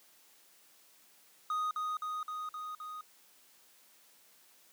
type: tone with echo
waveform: triangle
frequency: 1244.5 Hz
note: D#6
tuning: in tune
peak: -29 dBFS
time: 1.5-1.71 s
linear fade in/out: 2 ms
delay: 260 ms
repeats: 5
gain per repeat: -2 dB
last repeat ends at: 3.01 s
effects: white hiss -63 dBFS RMS until 4.72 s + high-pass 200 Hz 12 dB/octave